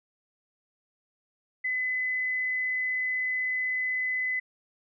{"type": "tone", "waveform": "sine", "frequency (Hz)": 2016, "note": "B6", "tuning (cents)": 35, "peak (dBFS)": -26, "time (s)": [1.64, 4.4], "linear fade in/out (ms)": 10, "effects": []}